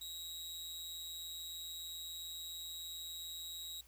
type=tone with amplitude modulation; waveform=sawtooth; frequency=3830 Hz; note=A#7; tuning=46 cents sharp; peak=-38 dBFS; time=0.01-3.81 s; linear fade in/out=5 ms; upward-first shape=sine; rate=167 Hz; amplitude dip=65%; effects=added 60 Hz sine -64 dBFS peak until 3.87 s + white hiss -66 dBFS RMS until 3.87 s